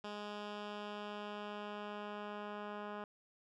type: tone with low-pass filter sweep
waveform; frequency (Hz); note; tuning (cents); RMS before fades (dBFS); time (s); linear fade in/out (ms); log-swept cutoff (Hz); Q
10% pulse; 207.5; G#3; -1; -45; 0.04-3.04; 2; 4200 to 1900; 1.2
effects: none